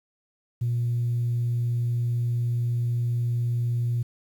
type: tone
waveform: sine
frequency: 119.5 Hz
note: A#2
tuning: 43 cents sharp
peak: -21 dBFS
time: 0.61-4.03 s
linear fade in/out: 10 ms
effects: tanh soft clip ceiling -19 dBFS + 9-bit